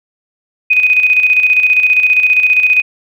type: tone with tremolo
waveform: sine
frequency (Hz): 2500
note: D#7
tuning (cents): +8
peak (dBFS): -5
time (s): 0.7-2.82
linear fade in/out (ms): 10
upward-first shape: square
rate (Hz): 15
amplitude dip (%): 50
effects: none